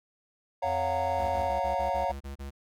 triangle chord, Gb major seventh, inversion second, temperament just, 555 / 693.7 / 740 / 925 Hz, Db5 / F5 / Gb5 / Bb5, +2 / -12 / 0 / -14 cents, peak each -30 dBFS, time 0.62-2.12 s, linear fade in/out 10 ms
square tone with pitch glide, 85 to 86.04 Hz, F2 to F2, -46 to -25 cents, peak -38 dBFS, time 0.63-1.52 s, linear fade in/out 50 ms, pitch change +21 cents, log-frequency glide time 0.94-1.06 s
square tone bursts, 69.3 Hz, C#2, in tune, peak -37 dBFS, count 9, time 1.18-2.508 s, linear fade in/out 20 ms, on 120 ms, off 31 ms
effects none

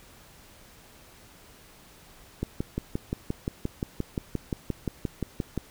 click train, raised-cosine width 3 ms, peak -15 dBFS, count 19, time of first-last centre 2.43-5.577 s, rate 5.72 Hz, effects pink hiss -53 dBFS RMS until 5.7 s

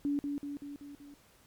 sine tone with echo, 286.3 Hz, D4, 44 cents flat, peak -28 dBFS, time 0.05-0.19 s, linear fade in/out 0 ms, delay 190 ms, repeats 5, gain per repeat -4 dB, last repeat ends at 1.14 s, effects pink hiss -63 dBFS RMS until 1.46 s + MP3 96 kbps

